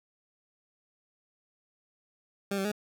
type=tone with pitch steps; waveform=20% pulse; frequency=198.7 / 193.5 / 208.8 Hz; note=G3 / G3 / G#3; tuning=+24 / -22 / +10 cents; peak=-24 dBFS; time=2.51-2.717 s; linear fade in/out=5 ms; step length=69 ms; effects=none